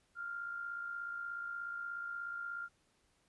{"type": "tone with amplitude modulation", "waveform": "sine", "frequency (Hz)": 1396.9, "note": "F6", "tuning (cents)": 0, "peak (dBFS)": -37, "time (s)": [0.15, 2.69], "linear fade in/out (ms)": 50, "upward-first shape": "sine", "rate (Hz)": 56.7, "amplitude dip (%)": 50, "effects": ["pink hiss -74 dBFS RMS until 3.28 s", "resampled to 24000 Hz"]}